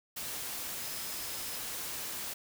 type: tone in noise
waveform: sine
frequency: 5100 Hz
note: D#8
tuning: 42 cents sharp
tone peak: -48 dBFS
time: 0.81-1.59 s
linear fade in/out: 10 ms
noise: white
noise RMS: -39 dBFS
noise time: 0.16-2.34 s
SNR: -12 dB
effects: none